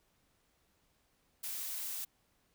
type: noise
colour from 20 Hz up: blue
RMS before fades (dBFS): -40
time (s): 1.43-2.05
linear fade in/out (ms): 10
effects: pink hiss -74 dBFS RMS until 2.54 s